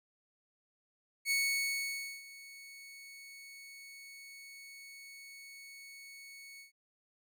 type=tone with ADSR envelope; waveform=sawtooth; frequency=2216 Hz; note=C#7; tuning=1 cent flat; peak=-25 dBFS; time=1.25-6.72 s; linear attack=57 ms; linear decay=910 ms; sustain=-21 dB; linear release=120 ms; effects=none